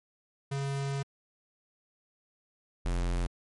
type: tone pair in turn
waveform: square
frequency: 138.59 / 43.7 Hz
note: C#3 / F1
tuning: 0 / +2 cents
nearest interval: octave + minor sixth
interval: 1998 cents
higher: first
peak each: -31 / -28 dBFS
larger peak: second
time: 0.51-1.03 / 2.85-3.27 s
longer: first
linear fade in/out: 10 ms
effects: MP3 48 kbps